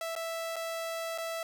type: tone with dropouts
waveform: sawtooth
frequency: 659.3 Hz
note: E5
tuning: in tune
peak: -30 dBFS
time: 0.01-1.43 s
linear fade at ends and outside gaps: 2 ms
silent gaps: 0.153-0.162 / 0.559-0.564 / 1.178-1.183 s
effects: none